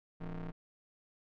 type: ring-modulated tone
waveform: 40% pulse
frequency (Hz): 92.5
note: F#2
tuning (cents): 0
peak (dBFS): -35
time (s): 0.2-0.52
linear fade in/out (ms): 20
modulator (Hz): 74.7
effects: low-pass 2000 Hz 12 dB/octave